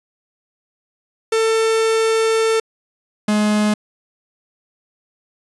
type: tone pair in turn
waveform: 45% pulse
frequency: 446.7 / 210.8 Hz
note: A4 / G#3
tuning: +26 / +26 cents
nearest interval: octave + minor second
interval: 1300 cents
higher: first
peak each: -14 dBFS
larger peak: neither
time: 1.32-2.6 / 3.28-3.74 s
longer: first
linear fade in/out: 5 ms
effects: resampled to 24000 Hz